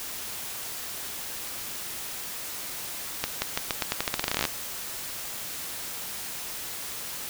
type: accelerating click train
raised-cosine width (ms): 0.2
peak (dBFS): -7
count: 20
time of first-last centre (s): 3.24-4.452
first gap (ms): 180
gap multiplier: 0.86
effects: white hiss -36 dBFS RMS until 7.29 s